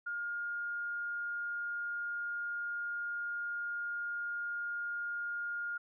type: tone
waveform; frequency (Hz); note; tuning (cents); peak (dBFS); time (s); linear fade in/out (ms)
sine; 1417; F6; +25; -35; 0.06-5.78; 10
effects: none